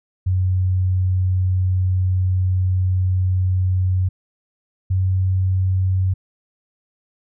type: tone pair in turn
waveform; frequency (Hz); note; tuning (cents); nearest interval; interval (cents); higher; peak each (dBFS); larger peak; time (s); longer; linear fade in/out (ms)
sine; 92.5 / 93.68; F#2 / F#2; 0 / +22; unison; 22; second; -15 / -15; neither; 0.26-4.09 / 4.9-6.14; first; 10
effects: none